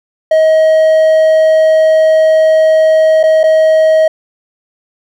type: tone with dropouts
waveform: triangle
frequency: 633 Hz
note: D#5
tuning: 30 cents sharp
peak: -3 dBFS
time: 0.31-4.08 s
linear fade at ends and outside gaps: 5 ms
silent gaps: 3.231-3.236 / 3.433-3.438 s
effects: none